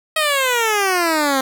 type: exponential sweep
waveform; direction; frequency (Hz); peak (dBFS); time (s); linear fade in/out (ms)
10% pulse; down; 638 to 260.9; -7; 0.16-1.41; 5
effects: none